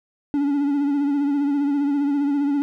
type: tone with vibrato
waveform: triangle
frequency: 284.7 Hz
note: C#4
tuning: 46 cents sharp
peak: -16 dBFS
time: 0.34-2.62 s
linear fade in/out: 0 ms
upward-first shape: sine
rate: 15 Hz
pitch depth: 46 cents each way
effects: none